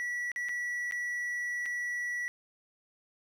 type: tone with dropouts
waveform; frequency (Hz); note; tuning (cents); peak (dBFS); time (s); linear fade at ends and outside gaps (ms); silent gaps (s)
triangle; 1945; B6; -27; -30; 0-2.28; 0; 0.317-0.361 / 0.486-0.492 / 0.911-0.922 / 1.657-1.661
effects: none